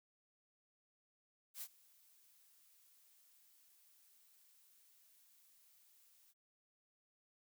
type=noise with ADSR envelope; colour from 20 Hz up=blue; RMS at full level=-45 dBFS; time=1.54-6.34 s; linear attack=77 ms; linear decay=60 ms; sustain=-24 dB; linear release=36 ms; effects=none